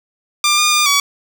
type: tone with pitch steps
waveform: 10% pulse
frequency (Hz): 1193 / 1213 / 1205 / 1135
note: D6 / D#6 / D6 / C#6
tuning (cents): +27 / -44 / +44 / +41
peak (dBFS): -3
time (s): 0.44-1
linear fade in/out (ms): 2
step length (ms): 140
effects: none